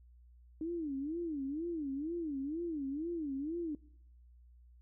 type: tone with vibrato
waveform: sine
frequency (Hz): 305.2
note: D#4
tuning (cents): -33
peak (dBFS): -35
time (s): 0.61-3.75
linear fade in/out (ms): 2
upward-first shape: sine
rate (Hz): 2.1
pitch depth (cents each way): 220
effects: noise-tail reverb RT60 0.7 s tail -23 dB re dry + added 60 Hz sine -57 dBFS peak until 4.81 s